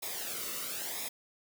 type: noise with flanger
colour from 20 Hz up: white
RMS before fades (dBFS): -38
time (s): 0.02-1.09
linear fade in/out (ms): 10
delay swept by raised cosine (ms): 0.67 to 1.24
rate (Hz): 1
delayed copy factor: -0.7
effects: none